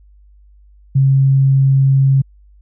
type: tone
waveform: sine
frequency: 135.5 Hz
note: C#3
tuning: 39 cents flat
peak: -8 dBFS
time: 0.95-2.22 s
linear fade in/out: 10 ms
effects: added 50 Hz sine -43 dBFS peak until 2.61 s